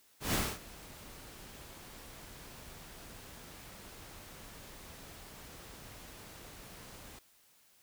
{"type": "noise with ADSR envelope", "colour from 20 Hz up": "pink", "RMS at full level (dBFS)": -30, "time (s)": [0.2, 7.19], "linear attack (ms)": 140, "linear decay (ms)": 240, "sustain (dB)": -21, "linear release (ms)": 4, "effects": ["white hiss -66 dBFS RMS until 7.82 s"]}